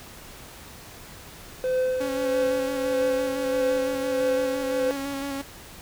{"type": "tone with tremolo", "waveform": "triangle", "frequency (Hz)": 512, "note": "C5", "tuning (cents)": -38, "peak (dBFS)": -18, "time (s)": [1.64, 4.91], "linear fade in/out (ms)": 0, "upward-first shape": "triangle", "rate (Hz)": 1.6, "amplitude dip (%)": 65}
{"type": "tone with vibrato", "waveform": "sawtooth", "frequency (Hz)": 277.2, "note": "C#4", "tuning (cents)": 0, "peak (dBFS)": -25, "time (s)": [2, 5.42], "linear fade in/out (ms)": 10, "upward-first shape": "square", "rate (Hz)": 5.9, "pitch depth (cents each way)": 20}
{"effects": ["pink hiss -44 dBFS RMS until 5.81 s"]}